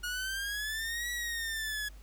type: exponential two-way sweep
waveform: sawtooth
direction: up then down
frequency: 1440 to 1943 to 1681 Hz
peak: -30 dBFS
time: 0.03-1.89 s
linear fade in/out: 10 ms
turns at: 1.1 s
effects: added 50 Hz sine -47 dBFS peak until 2.02 s + pink hiss -61 dBFS RMS until 2.02 s